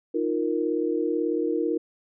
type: chord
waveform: sine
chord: Eb suspended second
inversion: none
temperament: equal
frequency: 311.1 / 349.2 / 466.2 Hz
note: Eb4 / F4 / Bb4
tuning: 0 / 0 / 0 cents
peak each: -27 dBFS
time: 0.14-1.78 s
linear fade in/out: 10 ms
effects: none